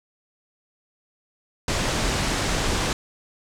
pink low-pass noise, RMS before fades -24 dBFS, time 1.68-2.93 s, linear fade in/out 2 ms, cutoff 8300 Hz, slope 24 dB/octave, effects none

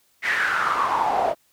pink noise with band-pass filter sweep, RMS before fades -22 dBFS, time 0.22-1.35 s, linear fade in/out 50 ms, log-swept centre 2000 to 650 Hz, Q 6.4, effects white hiss -63 dBFS RMS until 1.52 s

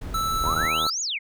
brown noise, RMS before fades -32 dBFS, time 0.01-0.68 s, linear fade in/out 10 ms
square tone, 1318.5 Hz, E6, in tune, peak -24 dBFS, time 0.14-0.9 s, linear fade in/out 5 ms
click train, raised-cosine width 1 ms, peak -18 dBFS, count 35, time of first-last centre 0.44-0.866 s, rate 79.8 Hz
sine exponential two-way sweep, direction up then down, 903 to 7040 to 2021 Hz, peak -25 dBFS, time 0.45-1.19 s, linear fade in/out 20 ms, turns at 1.01 s
effects none

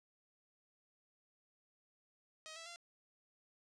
5% pulse tone with pitch steps, 630 / 658.7 / 688.6 Hz, D#5 / E5 / F5, +21 / -1 / -25 cents, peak -37 dBFS, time 2.46-2.76 s, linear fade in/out 0 ms, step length 100 ms, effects low-pass 8000 Hz 12 dB/octave

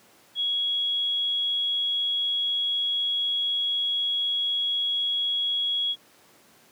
sine tone, 3328 Hz, G#7, 3 cents sharp, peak -23 dBFS, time 0.35-5.96 s, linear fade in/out 50 ms, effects pink hiss -56 dBFS RMS until 6.71 s + high-pass 200 Hz 12 dB/octave

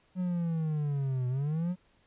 triangle linear two-way sweep, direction down then up, 185 to 123.47 to 185 Hz, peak -26 dBFS, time 0.15-1.76 s, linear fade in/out 50 ms, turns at 1.28 s, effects pink hiss -67 dBFS RMS until 2.06 s + resampled to 8000 Hz

